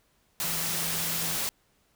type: tone in noise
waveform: sine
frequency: 165.5 Hz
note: E3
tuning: 7 cents sharp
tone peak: -40 dBFS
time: 0.44-1.36 s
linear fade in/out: 0 ms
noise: white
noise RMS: -30 dBFS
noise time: 0.4-1.49 s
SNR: -13 dB
effects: pink hiss -68 dBFS RMS until 1.95 s